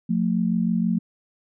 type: tone pair together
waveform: sine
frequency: 178.3 / 224.6 Hz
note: F3 / A3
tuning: +36 / +36 cents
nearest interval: major third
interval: 400 cents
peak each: -22 dBFS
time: 0.09-0.99 s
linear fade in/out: 10 ms
effects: none